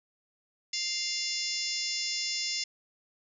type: harmonic tone with a mistuned harmonic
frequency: 698.5 Hz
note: F5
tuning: in tune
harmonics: 3 / 4 / 5 / 6 / 7 / 8 / 9 / 10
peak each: -39 / -40 / -41 / -41 / -36 / -35 / -41 / -39 dBFS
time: 0.73-2.64 s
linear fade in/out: 5 ms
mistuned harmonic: 8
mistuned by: -62 cents
effects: none